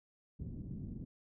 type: low-pass noise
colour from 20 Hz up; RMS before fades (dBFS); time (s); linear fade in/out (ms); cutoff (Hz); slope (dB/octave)
white; -44; 0.39-1.05; 10; 230; 24
effects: none